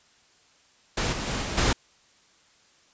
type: noise with level steps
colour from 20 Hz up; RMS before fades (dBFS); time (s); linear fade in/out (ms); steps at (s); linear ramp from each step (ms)
pink; -26 / -31 / -29 / -31 / -22; 0.97-1.73; 5; 1.12 / 1.27 / 1.42 / 1.57; 10
effects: white hiss -60 dBFS RMS until 2.93 s + resampled to 16000 Hz